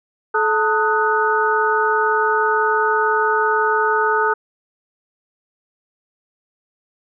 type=tone cluster; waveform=sine; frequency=432.3 / 895 / 1256 / 1482 Hz; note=A4 / A5 / D#6 / F#6; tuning=-31 / +29 / +16 / +2 cents; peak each=-20 dBFS; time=0.34-4.34 s; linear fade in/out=10 ms; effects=none